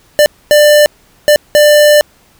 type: tone bursts at uneven times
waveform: square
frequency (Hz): 594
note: D5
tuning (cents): +20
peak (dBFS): -4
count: 4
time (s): 0.19-0.26 / 0.51-0.86 / 1.28-1.36 / 1.55-2.01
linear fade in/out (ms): 0
effects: pink hiss -48 dBFS RMS until 2.39 s